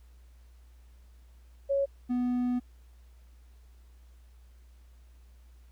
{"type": "tone pair in turn", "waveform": ["sine", "triangle"], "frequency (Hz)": [554.4, 247], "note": ["C#5", "B3"], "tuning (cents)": [0, 0], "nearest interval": "octave + major second", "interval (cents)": 1400, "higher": "first", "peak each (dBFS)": -24, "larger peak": "neither", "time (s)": [[1.69, 1.86], [2.09, 2.6]], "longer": "second", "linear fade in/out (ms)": 20, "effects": ["added 60 Hz sine -52 dBFS peak until 5.71 s", "pink hiss -69 dBFS RMS until 5.71 s"]}